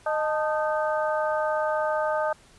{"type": "harmonic tone with a mistuned harmonic", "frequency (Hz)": 308.6, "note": "D#4", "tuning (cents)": -14, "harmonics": [2, 3, 4, 5], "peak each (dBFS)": [-25, -29, -31, -33], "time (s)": [0.06, 2.33], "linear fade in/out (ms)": 5, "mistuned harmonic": 3, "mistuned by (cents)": -79, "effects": ["pink hiss -55 dBFS RMS until 2.58 s", "resampled to 24000 Hz"]}